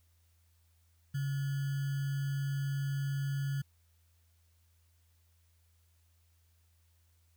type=tone with sample-and-hold; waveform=sine; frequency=138.59 Hz; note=C#3; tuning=in tune; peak=-31 dBFS; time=1.14-3.62 s; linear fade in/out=10 ms; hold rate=1575 Hz; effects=added 83 Hz sine -66 dBFS peak until 7.36 s + white hiss -75 dBFS RMS until 7.36 s